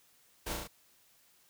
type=noise with echo; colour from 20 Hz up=pink; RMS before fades=-38 dBFS; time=0.46-0.54 s; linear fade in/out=10 ms; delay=34 ms; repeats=4; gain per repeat=-2 dB; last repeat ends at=0.676 s; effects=white hiss -66 dBFS RMS until 1.49 s